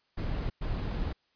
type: noise bursts at uneven times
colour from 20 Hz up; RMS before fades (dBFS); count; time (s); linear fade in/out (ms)
brown; -32; 2; 0.17-0.5 / 0.61-1.13; 10
effects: white hiss -72 dBFS RMS until 1.35 s + resampled to 11025 Hz